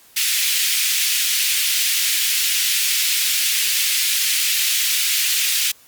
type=high-pass noise; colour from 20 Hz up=pink; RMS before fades=-19 dBFS; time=0.16-5.72 s; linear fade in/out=10 ms; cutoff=2300 Hz; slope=24 dB/octave; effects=white hiss -50 dBFS RMS until 5.87 s + Opus 48 kbps